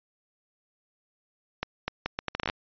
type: accelerating click train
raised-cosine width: 0.3 ms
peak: -12 dBFS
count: 12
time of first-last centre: 1.63-2.499 s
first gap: 250 ms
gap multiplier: 0.72
effects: resampled to 11025 Hz